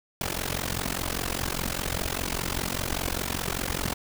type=noise with amplitude modulation; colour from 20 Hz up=pink; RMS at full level=-26 dBFS; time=0.21-3.94 s; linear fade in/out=2 ms; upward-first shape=sine; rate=45 Hz; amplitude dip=95%; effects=none